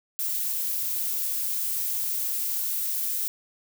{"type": "noise", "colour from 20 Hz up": "violet", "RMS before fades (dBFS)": -28, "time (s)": [0.19, 3.28], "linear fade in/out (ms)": 0, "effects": []}